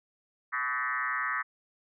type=tone with frequency modulation; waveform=sine; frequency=1531 Hz; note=G6; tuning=41 cents flat; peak=-28 dBFS; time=0.52-1.43 s; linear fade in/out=20 ms; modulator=130 Hz; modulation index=3.4; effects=none